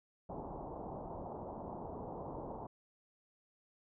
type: low-pass noise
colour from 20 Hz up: white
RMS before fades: -45 dBFS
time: 0.29-2.67 s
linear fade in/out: 5 ms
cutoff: 940 Hz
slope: 48 dB/octave
effects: none